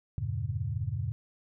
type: chord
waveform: sine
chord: E diminished seventh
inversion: none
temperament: equal with one note detuned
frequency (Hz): 82.41 / 98 / 116.54 / 142.08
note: E2 / G2 / Bb2 / Db3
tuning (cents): 0 / 0 / 0 / +43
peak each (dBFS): -38 / -34 / -34 / -37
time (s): 0.18-1.12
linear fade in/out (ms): 0
effects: none